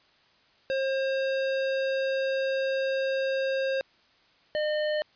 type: tone pair in turn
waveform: square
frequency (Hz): 535 / 607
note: C5 / D#5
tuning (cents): +38 / -43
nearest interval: major second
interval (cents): 219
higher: second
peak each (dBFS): -26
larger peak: neither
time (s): 0.7-3.81 / 4.55-5.02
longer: first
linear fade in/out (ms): 0
effects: white hiss -62 dBFS RMS until 5.15 s + resampled to 11025 Hz